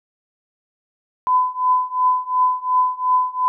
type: tone with tremolo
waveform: sine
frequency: 1008 Hz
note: B5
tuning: 35 cents sharp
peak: -11 dBFS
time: 1.27-3.48 s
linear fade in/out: 0 ms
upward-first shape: triangle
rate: 2.8 Hz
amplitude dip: 95%
effects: none